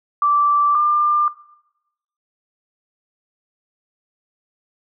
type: tone pair in turn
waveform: sine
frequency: 1167 / 1195 Hz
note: D6 / D6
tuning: -11 / +30 cents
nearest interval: unison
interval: 41 cents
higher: second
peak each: -13 dBFS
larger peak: neither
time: 0.22-0.75 / 0.75-1.28 s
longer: neither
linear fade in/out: 2 ms
effects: noise-tail reverb RT60 0.9 s tail -19 dB re dry